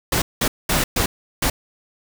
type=noise bursts at uneven times; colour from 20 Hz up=pink; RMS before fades=-19 dBFS; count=5; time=0.12-0.22 / 0.41-0.48 / 0.69-0.84 / 0.96-1.06 / 1.42-1.5 s; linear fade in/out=5 ms; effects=none